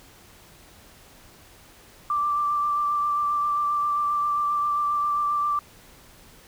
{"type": "tone with vibrato", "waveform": "sine", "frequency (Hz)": 1174.7, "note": "D6", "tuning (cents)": 0, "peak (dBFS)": -21, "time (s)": [2.1, 5.59], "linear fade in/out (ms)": 2, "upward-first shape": "sine", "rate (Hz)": 7.5, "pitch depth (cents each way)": 16, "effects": ["pink hiss -51 dBFS RMS until 6.47 s"]}